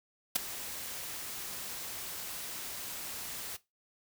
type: noise with ADSR envelope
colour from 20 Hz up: white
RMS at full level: -25 dBFS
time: 0.35-3.57 s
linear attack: 11 ms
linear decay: 8 ms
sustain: -16 dB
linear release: 15 ms
effects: noise-tail reverb RT60 0.2 s tail -17 dB re dry